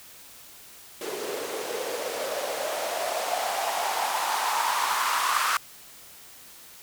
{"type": "noise with band-pass filter sweep", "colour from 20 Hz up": "blue", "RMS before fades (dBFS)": -28, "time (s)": [1.01, 5.57], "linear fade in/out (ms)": 2, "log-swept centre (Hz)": [390, 1200], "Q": 4.8, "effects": ["white hiss -48 dBFS RMS until 6.82 s"]}